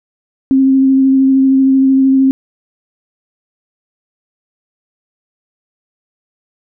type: tone with vibrato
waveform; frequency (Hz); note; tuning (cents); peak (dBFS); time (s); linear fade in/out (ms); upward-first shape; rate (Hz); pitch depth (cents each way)
sine; 267; C4; +35; -6; 0.51-2.31; 0; sine; 13; 13
effects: none